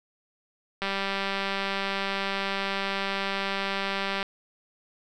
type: click train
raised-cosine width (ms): 0.3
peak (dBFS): -13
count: 669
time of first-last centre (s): 0.82-4.228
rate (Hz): 196
effects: none